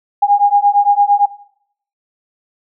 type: beating tone pair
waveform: sine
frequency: 810 / 818.8 Hz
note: G#5 / G#5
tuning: -43 / -25 cents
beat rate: 8.8 Hz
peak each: -11 dBFS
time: 0.22-1.26 s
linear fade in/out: 10 ms
effects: noise-tail reverb RT60 0.7 s tail -20 dB re dry